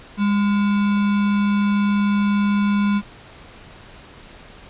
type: tone with sample-and-hold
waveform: sine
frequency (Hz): 203.3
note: G#3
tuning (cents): -37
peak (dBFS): -15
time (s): 0.17-3.02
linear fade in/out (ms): 50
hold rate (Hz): 1225
effects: pink hiss -43 dBFS RMS until 4.69 s + resampled to 8000 Hz